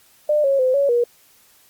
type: tone with pitch steps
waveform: sine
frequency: 599 / 549 / 513 / 561 / 478.6 Hz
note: D5 / C#5 / C5 / C#5 / A#4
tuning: +34 / -17 / -34 / +21 / +46 cents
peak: -14 dBFS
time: 0.29-1.04 s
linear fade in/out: 5 ms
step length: 150 ms
effects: white hiss -54 dBFS RMS until 1.69 s + Opus 48 kbps